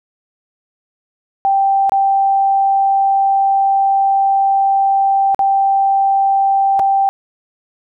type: tone with dropouts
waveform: sine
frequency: 784 Hz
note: G5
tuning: in tune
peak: -10 dBFS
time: 1.45-7.09 s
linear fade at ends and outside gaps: 0 ms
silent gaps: 1.895-1.92 / 5.346-5.392 / 6.793-6.797 s
effects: none